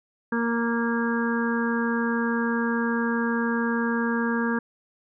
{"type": "harmonic tone", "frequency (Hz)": 233.1, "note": "A#3", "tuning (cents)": 0, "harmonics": [1, 2, 4, 5, 6, 7], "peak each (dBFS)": [-24, -30, -33, -35, -36, -30], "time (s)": [0.32, 4.59], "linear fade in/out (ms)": 5, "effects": []}